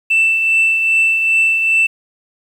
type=tone with tremolo; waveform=sine; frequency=2662 Hz; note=E7; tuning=16 cents sharp; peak=-7 dBFS; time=0.1-1.87 s; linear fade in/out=10 ms; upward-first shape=triangle; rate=2.5 Hz; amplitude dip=50%; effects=tanh soft clip ceiling -7 dBFS + 7-bit